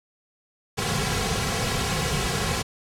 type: noise with comb filter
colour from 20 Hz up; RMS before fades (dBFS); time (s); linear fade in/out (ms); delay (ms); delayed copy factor
pink; -25; 0.77-2.63; 20; 3.3; -0.75
effects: low-pass 9000 Hz 12 dB/octave